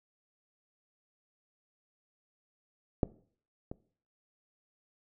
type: clicks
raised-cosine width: 2 ms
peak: -12 / -26 dBFS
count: 2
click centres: 3.032 / 3.715 s
effects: noise-tail reverb RT60 0.5 s tail -20 dB re dry